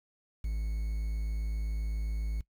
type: tone with quantisation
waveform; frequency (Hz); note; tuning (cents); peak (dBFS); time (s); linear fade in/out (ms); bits
triangle; 53.8; A1; -38; -28; 0.44-2.41; 5; 9
effects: noise-tail reverb RT60 0.1 s tail -20 dB re dry